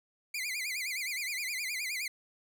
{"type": "tone with vibrato", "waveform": "sawtooth", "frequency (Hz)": 2217, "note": "C#7", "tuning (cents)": 0, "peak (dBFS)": -30, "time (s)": [0.34, 2.08], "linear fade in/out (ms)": 5, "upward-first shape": "sine", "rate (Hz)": 9.6, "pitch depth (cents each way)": 180, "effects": []}